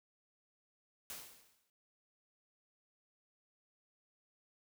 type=noise with exponential decay; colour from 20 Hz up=white; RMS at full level=-44 dBFS; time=1.1-1.7 s; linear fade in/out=1 ms; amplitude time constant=130 ms; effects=none